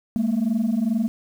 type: tone pair together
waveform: sine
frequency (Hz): 208.9 / 231.3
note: G#3 / A#3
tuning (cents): +10 / -13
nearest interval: major second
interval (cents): 177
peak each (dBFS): -21 / -19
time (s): 0.16-1.08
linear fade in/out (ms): 0
effects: tanh soft clip ceiling -16 dBFS + 8-bit